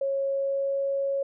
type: tone with pitch glide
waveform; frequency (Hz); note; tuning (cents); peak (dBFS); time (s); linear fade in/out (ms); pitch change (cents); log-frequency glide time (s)
sine; 548 to 551.5; C#5 to C#5; -20 to -9; -24; 0.01-1.23; 5; +11; 0.24-0.78
effects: none